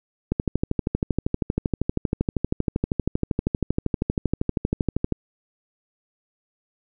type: click train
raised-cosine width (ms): 3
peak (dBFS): -8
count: 62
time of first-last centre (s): 0.32-5.123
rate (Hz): 12.7
effects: none